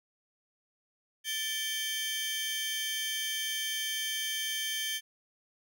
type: tone cluster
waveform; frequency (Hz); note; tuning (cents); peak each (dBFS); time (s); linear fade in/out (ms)
sawtooth; 1761 / 2309 / 3134; A6 / D7 / G7; +1 / -30 / -1; -35 / -38 / -30; 1.24-5.01; 50
effects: none